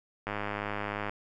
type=click train; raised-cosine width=0.5 ms; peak=-18 dBFS; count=86; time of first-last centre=0.27-1.095 s; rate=103 Hz; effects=none